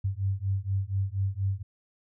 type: beating tone pair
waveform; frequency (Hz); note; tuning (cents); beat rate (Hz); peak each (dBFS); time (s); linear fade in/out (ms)
sine; 95.4 / 99.6; G2 / G2; -47 / +28; 4.2; -29; 0.04-1.63; 10
effects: none